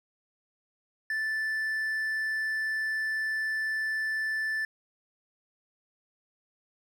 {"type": "tone", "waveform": "triangle", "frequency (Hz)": 1758, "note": "A6", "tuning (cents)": -2, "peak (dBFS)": -26, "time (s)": [1.1, 4.65], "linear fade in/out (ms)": 2, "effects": []}